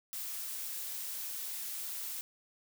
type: noise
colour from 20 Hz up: blue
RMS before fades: -40 dBFS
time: 0.13-2.21 s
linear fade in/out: 0 ms
effects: none